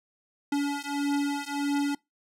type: beating tone pair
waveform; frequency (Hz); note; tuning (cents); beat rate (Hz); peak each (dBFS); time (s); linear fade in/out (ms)
square; 284.3 / 285.9; C#4 / D4; +44 / -46; 1.6; -30; 0.52-1.95; 5
effects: noise-tail reverb RT60 0.2 s tail -25 dB re dry + low-pass 11000 Hz 12 dB/octave